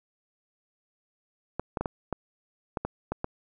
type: clicks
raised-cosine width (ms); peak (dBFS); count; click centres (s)
1; -15; 9; 1.596 / 1.772 / 1.81 / 1.858 / 2.127 / 2.772 / 2.85 / 3.12 / 3.244
effects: none